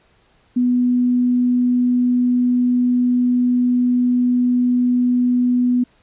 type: tone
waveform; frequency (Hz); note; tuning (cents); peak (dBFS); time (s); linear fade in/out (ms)
sine; 246.9; B3; 0; -13; 0.56-5.84; 10
effects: pink hiss -57 dBFS RMS until 6.02 s + resampled to 8000 Hz